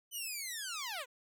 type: linear sweep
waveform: 10% pulse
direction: down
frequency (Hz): 3032 to 466.2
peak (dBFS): -30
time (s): 0.11-1.06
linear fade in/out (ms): 50
effects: none